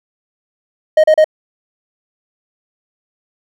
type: tone bursts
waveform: triangle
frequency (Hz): 622.3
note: D#5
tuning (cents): 0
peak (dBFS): -3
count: 3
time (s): 0.97-1.244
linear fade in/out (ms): 5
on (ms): 68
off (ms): 35
effects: none